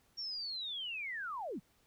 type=linear sweep; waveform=sine; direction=down; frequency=5588 to 140.3 Hz; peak=-38 dBFS; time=0.17-1.6 s; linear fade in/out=20 ms; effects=pink hiss -71 dBFS RMS until 1.86 s